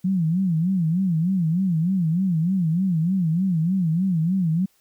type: tone with vibrato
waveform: sine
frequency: 174.61 Hz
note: F3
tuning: in tune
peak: -18 dBFS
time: 0.04-4.66 s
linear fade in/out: 10 ms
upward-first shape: sine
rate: 3.3 Hz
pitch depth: 180 cents each way
effects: white hiss -63 dBFS RMS until 4.8 s